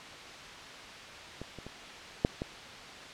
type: clicks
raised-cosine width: 2 ms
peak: -26 / -30 / -30 / -10 / -20 dBFS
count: 5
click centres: 1.416 / 1.587 / 1.666 / 2.249 / 2.419 s
effects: white hiss -45 dBFS RMS until 3.13 s + low-pass 4000 Hz 12 dB/octave